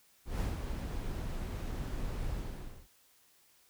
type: noise with ADSR envelope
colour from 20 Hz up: brown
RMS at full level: -31 dBFS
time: 0.25-2.88 s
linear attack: 150 ms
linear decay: 170 ms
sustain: -6 dB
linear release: 540 ms
effects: white hiss -66 dBFS RMS until 3.69 s